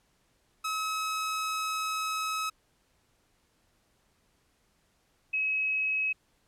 sawtooth / sine tone pair in turn, 1283 / 2559 Hz, E6 / D#7, -47 / +48 cents, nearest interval octave, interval 1195 cents, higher second, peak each -26 dBFS, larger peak neither, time 0.64-2.5 / 5.33-6.13 s, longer first, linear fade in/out 10 ms, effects pink hiss -70 dBFS RMS until 6.47 s + low-pass 12000 Hz 12 dB/octave

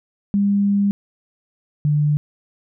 sine tone pair in turn, 201.1 / 148.32 Hz, G3 / D3, +44 / +17 cents, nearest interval perfect fourth, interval 527 cents, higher first, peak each -14 dBFS, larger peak neither, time 0.34-0.91 / 1.85-2.17 s, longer first, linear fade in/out 0 ms, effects none

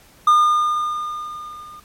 triangle tone with level ramp, 1214 Hz, D#6, 43 cents flat, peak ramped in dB -7 to -35 dBFS, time 0.27-1.8 s, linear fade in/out 5 ms, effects pink hiss -50 dBFS RMS until 1.84 s + MP3 64 kbps

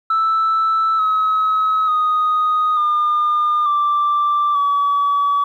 sine tone with pitch steps, 1318.5 / 1281 / 1244.5 / 1209.1 / 1174.6 / 1141.2 Hz, E6 / E6 / D#6 / D#6 / D6 / C#6, 0 / -50 / 0 / -50 / 0 / +50 cents, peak -12 dBFS, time 0.1-5.44 s, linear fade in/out 5 ms, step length 890 ms, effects tanh soft clip ceiling -11 dBFS + 9-bit

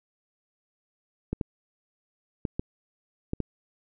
clicks, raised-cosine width 3 ms, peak -15 dBFS, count 6, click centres 1.33 / 1.412 / 2.452 / 2.595 / 3.334 / 3.403 s, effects none

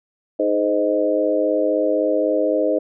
harmonic tone with a mistuned harmonic, 103.7 Hz, G#2, 2 cents flat, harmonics 3 / 4 / 5 / 6, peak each -22 / -24 / -20 / -21 dBFS, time 0.39-2.79 s, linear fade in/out 10 ms, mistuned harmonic 4, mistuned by +33 cents, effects none

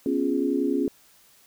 sine chord, C# dominant seventh, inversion third, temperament equal, 246.9 / 277.2 / 349.2 / 415.3 Hz, B3 / C#4 / E#4 / G#4, 0 / 0 / 0 / 0 cents, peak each -29 / -24 / -28 / -29 dBFS, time 0.06-0.88 s, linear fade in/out 2 ms, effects white hiss -57 dBFS RMS until 1.46 s

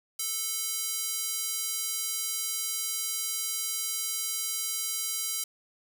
square tone with high-pass filter, 440 Hz, A4, in tune, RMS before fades -32 dBFS, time 0.19-5.44 s, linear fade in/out 5 ms, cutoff 6400 Hz, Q 0.76, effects none

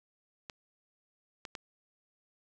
clicks, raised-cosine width 0.2 ms, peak -24 / -24 / -22 dBFS, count 3, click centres 0.498 / 1.452 / 1.552 s, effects none

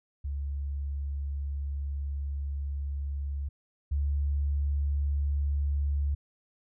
sine tone pair in turn, 70.4 / 71.38 Hz, C#2 / D2, +27 / -49 cents, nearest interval unison, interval 24 cents, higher second, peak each -30 / -25 dBFS, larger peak second, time 0.24-3.49 / 3.91-6.15 s, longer first, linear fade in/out 10 ms, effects none

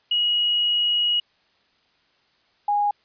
sine tone pair in turn, 2900 / 822.8 Hz, F#7 / G#5, -35 / -16 cents, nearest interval octave + minor seventh, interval 2181 cents, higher first, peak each -18 dBFS, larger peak neither, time 0.11-1.2 / 2.68-2.91 s, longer first, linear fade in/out 5 ms, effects white hiss -63 dBFS RMS until 3.04 s + resampled to 11025 Hz

